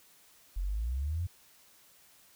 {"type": "exponential sweep", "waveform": "sine", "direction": "up", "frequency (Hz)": [42.47, 91.6], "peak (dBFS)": -30, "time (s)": [0.56, 1.27], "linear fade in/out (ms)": 10, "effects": ["white hiss -61 dBFS RMS until 2.35 s"]}